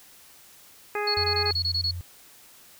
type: harmonic tone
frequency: 415.3 Hz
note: G#4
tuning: in tune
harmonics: 1 / 2 / 3 / 4 / 5 / 6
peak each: -29 / -32 / -34 / -35 / -36 / -37 dBFS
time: 0.95-1.51 s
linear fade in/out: 2 ms
type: tone bursts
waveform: sine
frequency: 4360 Hz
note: C#8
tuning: 29 cents flat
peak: -23 dBFS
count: 9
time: 1.07-1.911 s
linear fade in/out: 5 ms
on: 73 ms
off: 23 ms
type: tone with pitch glide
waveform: sine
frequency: 87.31 to 87.87 Hz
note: F2 to F2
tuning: 0 to +11 cents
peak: -31 dBFS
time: 1.17-2.01 s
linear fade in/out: 0 ms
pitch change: +11 cents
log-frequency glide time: 1.4-1.83 s
effects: white hiss -52 dBFS RMS until 2.79 s